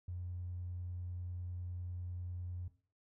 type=tone; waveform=triangle; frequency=89 Hz; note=F2; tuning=33 cents sharp; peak=-36 dBFS; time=0.08-2.68 s; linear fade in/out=5 ms; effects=noise-tail reverb RT60 0.4 s tail -17 dB re dry + tanh soft clip ceiling -37 dBFS